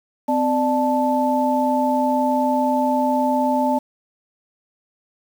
sine tone cluster, 256.8 / 595 / 876 Hz, C4 / D5 / A5, -32 / +22 / -8 cents, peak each -20 / -22 / -20 dBFS, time 0.28-3.79 s, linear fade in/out 10 ms, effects 7-bit

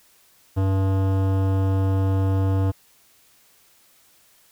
sine tone with hard clipping, 96.1 Hz, G2, 34 cents flat, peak -20 dBFS, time 0.56-2.72 s, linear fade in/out 20 ms, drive 17 dB, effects white hiss -57 dBFS RMS until 4.51 s

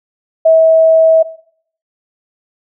sine tone, 646 Hz, E5, 35 cents flat, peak -4 dBFS, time 0.45-1.23 s, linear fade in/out 10 ms, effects noise-tail reverb RT60 0.6 s tail -18 dB re dry

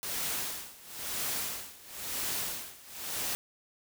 white noise with tremolo, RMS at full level -33 dBFS, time 0.03-3.35 s, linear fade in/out 0 ms, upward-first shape sine, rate 0.99 Hz, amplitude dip 90%, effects none

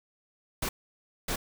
pink noise bursts at uneven times, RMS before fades -31 dBFS, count 2, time 0.62-0.69 / 1.28-1.36 s, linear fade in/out 5 ms, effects none

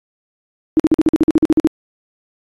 sine tone bursts, 315.3 Hz, D#4, 23 cents sharp, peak -7 dBFS, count 13, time 0.77-1.672 s, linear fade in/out 0 ms, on 26 ms, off 47 ms, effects AAC 32 kbps

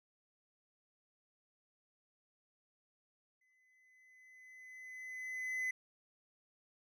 triangle tone with exponential growth, 2024 Hz, B6, 42 cents sharp, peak -32 dBFS, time 3.41-5.71 s, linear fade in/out 5 ms, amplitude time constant 500 ms, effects none

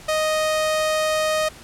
sawtooth tone, 622.3 Hz, D#5, in tune, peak -15 dBFS, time 0.08-1.49 s, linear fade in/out 10 ms, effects pink hiss -43 dBFS RMS until 1.63 s + low-pass 11000 Hz 12 dB/octave

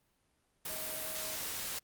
sine tone in noise, 630 Hz, D#5, 21 cents sharp, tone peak -47 dBFS, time 0.69-1.36 s, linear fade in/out 5 ms, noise white, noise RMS -39 dBFS, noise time 0.65-1.79 s, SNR -11 dB, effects pink hiss -75 dBFS RMS until 1.83 s + Opus 32 kbps

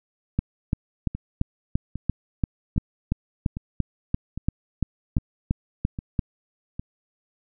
two click trains, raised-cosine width 5 ms, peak -18 / -9 dBFS, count 8 / 18, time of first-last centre 1.15-6.795 / 0.39-6.192 s, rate 1.24 / 2.93 Hz, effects none

